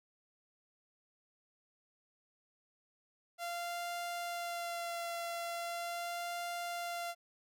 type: tone with vibrato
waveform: sawtooth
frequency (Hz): 689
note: F5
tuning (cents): -24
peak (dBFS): -34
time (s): 3.38-7.15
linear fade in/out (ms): 50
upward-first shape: sine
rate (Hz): 0.4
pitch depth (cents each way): 16
effects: none